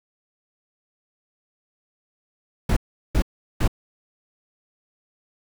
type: noise bursts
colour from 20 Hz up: brown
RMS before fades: -18 dBFS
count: 3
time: 2.69-3.678 s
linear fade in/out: 5 ms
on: 76 ms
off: 380 ms
effects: none